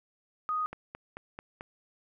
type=tone; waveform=sine; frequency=1244.5 Hz; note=D#6; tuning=in tune; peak=-28 dBFS; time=0.49-0.66 s; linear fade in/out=0 ms
type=click train; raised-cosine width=0.5 ms; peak=-25 dBFS; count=5; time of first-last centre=0.73-1.609 s; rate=4.55 Hz
effects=none